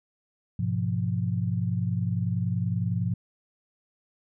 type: chord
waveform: sine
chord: F diminished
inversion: first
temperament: equal with one note detuned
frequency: 103.83 / 123.97 / 174.61 Hz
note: Ab2 / Cb3 / F3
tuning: 0 / +7 / 0 cents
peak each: -28 / -29 / -29 dBFS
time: 0.59-3.14 s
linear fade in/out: 5 ms
effects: none